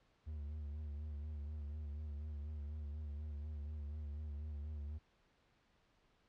triangle tone with vibrato, 74.4 Hz, D2, 23 cents sharp, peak -40 dBFS, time 0.26-4.99 s, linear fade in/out 20 ms, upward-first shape sine, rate 4.1 Hz, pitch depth 60 cents each way, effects pink hiss -74 dBFS RMS until 6.28 s + low-pass 4000 Hz 12 dB/octave

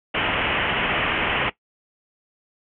white low-pass noise, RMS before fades -23 dBFS, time 0.14-1.5 s, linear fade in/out 10 ms, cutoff 3100 Hz, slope 96 dB/octave, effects noise-tail reverb RT60 0.1 s tail -17 dB re dry

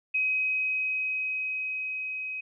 sine tone with level ramp, 2530 Hz, D#7, 28 cents sharp, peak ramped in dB -23 to -32 dBFS, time 0.14-2.41 s, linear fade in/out 10 ms, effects none

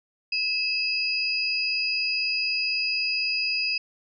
sine tone pair together, 2602 / 4912 Hz, E7 / D#8, -23 / -23 cents, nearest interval major seventh, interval 1100 cents, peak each -26 dBFS, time 0.32-3.78 s, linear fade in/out 5 ms, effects none

